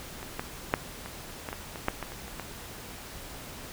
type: clicks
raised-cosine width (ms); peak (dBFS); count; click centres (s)
0.5; -25 / -16 / -7 / -23 / -19 / -20 / -23 / -10 / -18 / -27 / -28 / -20; 12; 0.229 / 0.395 / 0.739 / 1.06 / 1.488 / 1.529 / 1.758 / 1.884 / 2.027 / 2.12 / 2.28 / 2.397
effects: pink hiss -43 dBFS RMS until 3.72 s